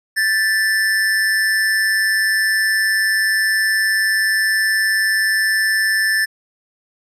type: tone with amplitude modulation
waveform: square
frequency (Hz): 1760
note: A6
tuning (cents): 0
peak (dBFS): -13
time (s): 0.16-6.26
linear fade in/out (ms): 20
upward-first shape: sine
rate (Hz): 199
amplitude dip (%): 45
effects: resampled to 32000 Hz